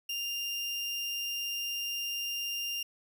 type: tone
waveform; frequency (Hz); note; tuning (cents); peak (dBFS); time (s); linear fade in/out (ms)
30% pulse; 2797; F7; +2; -30; 0.09-2.83; 5
effects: none

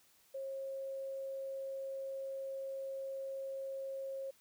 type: tone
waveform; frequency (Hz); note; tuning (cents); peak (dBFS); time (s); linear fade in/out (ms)
sine; 540; C#5; -45; -39; 0.34-4.31; 10
effects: white hiss -68 dBFS RMS until 4.4 s

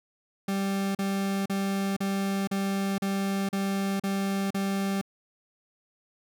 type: tone bursts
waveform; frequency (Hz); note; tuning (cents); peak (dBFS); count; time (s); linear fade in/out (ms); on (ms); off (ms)
40% pulse; 196; G3; 0; -25; 9; 0.48-5.014; 5; 470; 38
effects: none

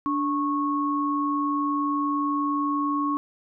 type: tone pair together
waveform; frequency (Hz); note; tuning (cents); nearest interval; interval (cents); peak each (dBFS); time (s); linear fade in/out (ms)
sine; 291.4 / 1100; D4 / C#6; -13 / -14; octave + major seventh; 2299; -25; 0.06-3.17; 0
effects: none

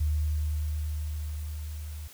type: tone with level ramp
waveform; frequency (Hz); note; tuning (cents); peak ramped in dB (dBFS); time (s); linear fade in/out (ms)
sine; 75.8; D#2; -45; -23 to -36; 0-2.08; 10
effects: white hiss -51 dBFS RMS until 2.13 s

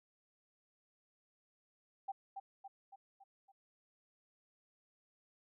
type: tone with echo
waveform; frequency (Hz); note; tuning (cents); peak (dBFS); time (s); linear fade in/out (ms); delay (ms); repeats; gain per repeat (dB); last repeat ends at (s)
sine; 784; G5; 0; -37; 2.08-2.12; 10; 280; 5; -5; 3.52
effects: none

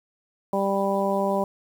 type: harmonic tone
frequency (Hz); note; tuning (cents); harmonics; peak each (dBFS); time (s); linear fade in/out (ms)
196.9; G3; +8; 1 / 2 / 3 / 4 / 5; -27 / -28 / -25 / -29 / -29; 0.53-1.44; 2
effects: 8-bit

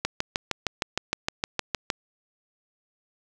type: click train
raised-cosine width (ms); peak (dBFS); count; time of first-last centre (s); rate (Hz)
0.2; -7; 13; 0.05-1.902; 6.48
effects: none

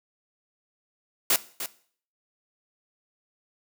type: noise with echo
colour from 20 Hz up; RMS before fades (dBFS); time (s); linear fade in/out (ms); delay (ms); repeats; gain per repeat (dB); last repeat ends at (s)
white; -21; 1.3-1.36; 2; 300; 1; -11; 1.66
effects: noise-tail reverb RT60 0.5 s tail -17 dB re dry + high-pass 150 Hz 12 dB/octave

